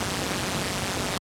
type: noise with amplitude modulation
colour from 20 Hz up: pink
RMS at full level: -23 dBFS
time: 0-1.18 s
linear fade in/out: 2 ms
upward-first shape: sine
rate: 189 Hz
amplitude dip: 95%
effects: high-pass 80 Hz 12 dB/octave + low-pass 9000 Hz 12 dB/octave